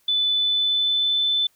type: tone with pitch glide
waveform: sine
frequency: 3495 to 3519 Hz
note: A7 to A7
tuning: -12 to 0 cents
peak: -18 dBFS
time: 0.08-1.47 s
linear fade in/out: 5 ms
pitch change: +12 cents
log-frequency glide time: 0.31-1.2 s
effects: white hiss -63 dBFS RMS until 1.55 s